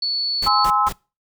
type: tone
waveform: sine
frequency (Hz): 4435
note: C#8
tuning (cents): 0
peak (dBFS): -19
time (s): 0.02-0.65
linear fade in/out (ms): 5
type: noise bursts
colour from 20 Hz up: pink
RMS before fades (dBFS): -29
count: 3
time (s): 0.42-0.926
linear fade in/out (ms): 5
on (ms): 62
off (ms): 160
type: chord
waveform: sine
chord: Ab augmented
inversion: none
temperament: just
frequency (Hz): 830.6 / 1038.3 / 1297.8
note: Ab5 / C6 / E6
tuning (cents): 0 / -14 / -27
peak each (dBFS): -20 / -20 / -18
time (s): 0.46-0.89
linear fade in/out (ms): 10
effects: noise-tail reverb RT60 0.3 s tail -24 dB re dry